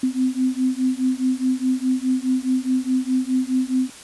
sine beating tone pair, 255.2 / 260 Hz, C4 / C4, -43 / -11 cents, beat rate 4.8 Hz, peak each -21 dBFS, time 0.03-3.9 s, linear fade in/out 5 ms, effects white hiss -41 dBFS RMS until 4.03 s + resampled to 24000 Hz

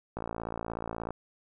click train, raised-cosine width 1 ms, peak -21 dBFS, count 54, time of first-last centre 0.17-1.106 s, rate 56.6 Hz, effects none

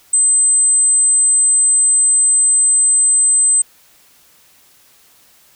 sine tone, 8160 Hz, C9, 44 cents flat, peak -9 dBFS, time 0.13-3.62 s, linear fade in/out 5 ms, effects white hiss -50 dBFS RMS until 5.55 s

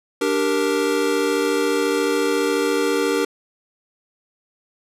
square chord, G minor, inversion second, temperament equal, 293.7 / 392 / 466.2 Hz, D4 / G4 / Bb4, 0 / 0 / 0 cents, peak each -24 / -23 / -22 dBFS, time 0.21-3.25 s, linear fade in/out 5 ms, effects low-pass 12000 Hz 12 dB/octave

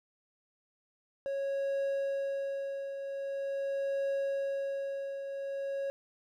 triangle tone with tremolo, 551 Hz, C#5, 11 cents flat, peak -27 dBFS, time 1.26-5.9 s, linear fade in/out 0 ms, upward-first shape triangle, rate 0.44 Hz, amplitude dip 60%, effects none

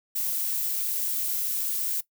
violet noise, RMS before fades -28 dBFS, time 0.15-2.01 s, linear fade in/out 10 ms, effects noise-tail reverb RT60 0.1 s tail -18 dB re dry

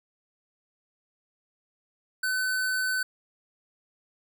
square tone, 1514 Hz, F#6, 39 cents sharp, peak -26 dBFS, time 2.23-3.03 s, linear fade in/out 5 ms, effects none

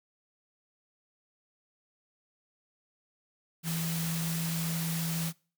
sine tone in noise, 164.81 Hz, E3, in tune, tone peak -31 dBFS, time 3.63-5.33 s, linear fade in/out 50 ms, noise white, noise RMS -37 dBFS, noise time 3.63-5.33 s, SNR +3 dB, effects noise-tail reverb RT60 0.4 s tail -24 dB re dry

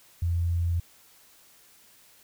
sine tone, 85.5 Hz, F2, 36 cents flat, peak -23 dBFS, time 0.22-0.8 s, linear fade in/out 5 ms, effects white hiss -57 dBFS RMS until 2.23 s

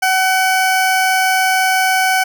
20% pulse tone, 754 Hz, F#5, 32 cents sharp, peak -7 dBFS, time 0.02-2.24 s, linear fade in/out 10 ms, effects none

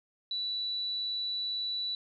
sine tone, 3951 Hz, B7, in tune, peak -31 dBFS, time 0.31-1.95 s, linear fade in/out 2 ms, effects none

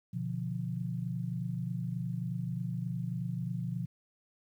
sine chord, B diminished, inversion none, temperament equal, 123.47 / 146.83 / 174.61 Hz, B2 / D3 / F3, 0 / 0 / 0 cents, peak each -36 / -40 / -36 dBFS, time 0.13-3.86 s, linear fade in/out 10 ms, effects 11-bit

